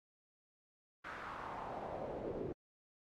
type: noise with band-pass filter sweep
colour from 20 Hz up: brown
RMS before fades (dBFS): -44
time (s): 1.04-2.53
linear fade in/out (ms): 10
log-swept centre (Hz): 1600 to 360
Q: 2.7
effects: AAC 64 kbps